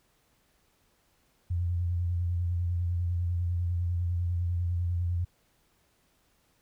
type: tone with vibrato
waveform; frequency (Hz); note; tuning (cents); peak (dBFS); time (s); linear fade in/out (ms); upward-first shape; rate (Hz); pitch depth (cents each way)
sine; 87.31; F2; 0; -26; 1.5-5.25; 10; sine; 10; 35
effects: pink hiss -69 dBFS RMS until 6.61 s